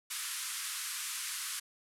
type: band-pass noise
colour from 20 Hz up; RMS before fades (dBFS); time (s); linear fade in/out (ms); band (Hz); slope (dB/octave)
white; -39; 0.1-1.6; 10; 1100 to 12000; 48
effects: none